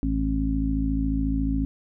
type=harmonic tone; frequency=54.1 Hz; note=A1; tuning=29 cents flat; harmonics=1 / 2 / 3 / 4 / 5; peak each=-25 / -36 / -32 / -34 / -25 dBFS; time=0.03-1.65 s; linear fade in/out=0 ms; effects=none